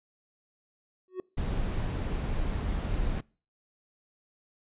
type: tone with exponential growth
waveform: triangle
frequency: 370 Hz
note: F#4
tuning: in tune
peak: -26 dBFS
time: 1.08-1.2 s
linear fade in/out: 1 ms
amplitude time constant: 25 ms
type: noise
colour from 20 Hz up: brown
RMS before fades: -30 dBFS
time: 1.37-3.21 s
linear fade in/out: 10 ms
effects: noise-tail reverb RT60 0.4 s tail -25 dB re dry + resampled to 8000 Hz